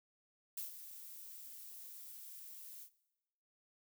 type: noise with ADSR envelope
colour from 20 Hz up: violet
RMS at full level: -41 dBFS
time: 0.57-2.9 s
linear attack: 6 ms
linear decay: 130 ms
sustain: -11 dB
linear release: 78 ms
effects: noise-tail reverb RT60 1.0 s tail -20 dB re dry